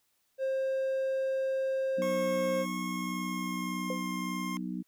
triangle tone, 531 Hz, C5, 25 cents sharp, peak -26 dBFS, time 0.38-2.66 s, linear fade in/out 50 ms
harmonic tone, 61.74 Hz, B1, in tune, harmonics 3 / 4 / 5, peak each -36 / -38 / -40 dBFS, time 1.97-4.83 s, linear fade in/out 20 ms
25% pulse tone with pitch glide, 1089 to 1061.7 Hz, C#6 to C6, -31 to +25 cents, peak -33 dBFS, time 2.02-4.57 s, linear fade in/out 0 ms, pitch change -44 cents, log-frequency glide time 2.73-4.07 s
sine tone with exponential decay, 511 Hz, C5, 41 cents flat, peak -29 dBFS, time 3.9-4.05 s, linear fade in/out 2 ms, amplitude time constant 32 ms
effects white hiss -74 dBFS RMS until 4.87 s

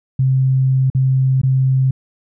sine tone with dropouts, 131.8 Hz, C3, 13 cents sharp, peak -11 dBFS, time 0.19-1.91 s, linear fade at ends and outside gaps 5 ms, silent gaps 0.901-0.948 / 1.416-1.433 s, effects none

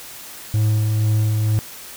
triangle tone with tremolo, 107.8 Hz, A2, 35 cents flat, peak -12 dBFS, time 0.54-1.59 s, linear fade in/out 0 ms, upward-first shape sine, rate 2.1 Hz, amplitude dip 25%, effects white hiss -37 dBFS RMS until 1.96 s

